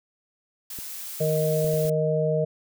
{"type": "noise", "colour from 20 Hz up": "blue", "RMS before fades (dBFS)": -36, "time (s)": [0.7, 1.9], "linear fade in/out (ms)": 5}
{"type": "clicks", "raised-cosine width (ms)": 3, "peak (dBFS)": -28, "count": 4, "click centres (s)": [0.788, 1.644, 1.74, 1.852]}
{"type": "harmonic tone", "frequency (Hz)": 155.56, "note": "D#3", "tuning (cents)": 0, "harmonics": [1, 3, 4], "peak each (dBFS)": [-25, -25, -25], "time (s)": [1.2, 2.45], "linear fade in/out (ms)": 10}
{"effects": []}